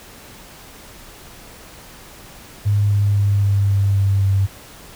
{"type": "tone with pitch steps", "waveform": "sine", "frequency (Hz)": [102.5, 101.67, 100.86, 100.04, 99.24, 98.44, 97.65], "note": ["G#2", "G#2", "G2", "G2", "G2", "G2", "G2"], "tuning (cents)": [-22, -36, 50, 36, 22, 8, -6], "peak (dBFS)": -13, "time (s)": [2.65, 4.47], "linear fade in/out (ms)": 20, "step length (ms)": 260, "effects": ["pink hiss -41 dBFS RMS until 4.95 s"]}